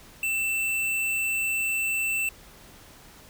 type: tone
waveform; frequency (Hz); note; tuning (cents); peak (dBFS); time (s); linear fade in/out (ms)
square; 2668; E7; +20; -25; 0.23-2.29; 2
effects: pink hiss -50 dBFS RMS until 3.29 s